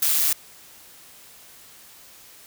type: noise with amplitude modulation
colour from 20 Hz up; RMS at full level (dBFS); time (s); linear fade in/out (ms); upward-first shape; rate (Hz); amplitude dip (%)
blue; -18; 0.02-0.33; 5; sine; 152; 55
effects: white hiss -48 dBFS RMS until 2.46 s